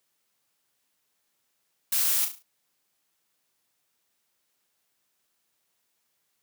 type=noise with echo; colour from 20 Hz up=blue; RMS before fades=-25 dBFS; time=1.92-2.25 s; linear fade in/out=5 ms; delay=35 ms; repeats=5; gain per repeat=-7 dB; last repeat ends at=2.425 s; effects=white hiss -75 dBFS RMS until 6.42 s + high-pass 100 Hz 12 dB/octave